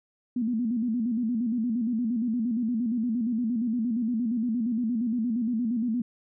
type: tone with vibrato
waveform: sine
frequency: 233.1 Hz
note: A#3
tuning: in tune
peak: -24 dBFS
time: 0.36-6.02 s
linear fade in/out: 5 ms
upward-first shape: square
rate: 8.6 Hz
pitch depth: 99 cents each way
effects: none